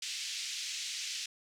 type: band-pass noise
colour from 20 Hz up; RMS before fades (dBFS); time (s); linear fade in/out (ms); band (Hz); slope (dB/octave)
white; -39; 0.02-1.26; 5; 2300 to 6500; 24
effects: none